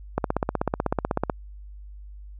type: click train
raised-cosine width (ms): 1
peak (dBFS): -8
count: 19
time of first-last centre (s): 0.18-1.298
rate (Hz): 16.1
effects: added 50 Hz sine -39 dBFS peak until 2.39 s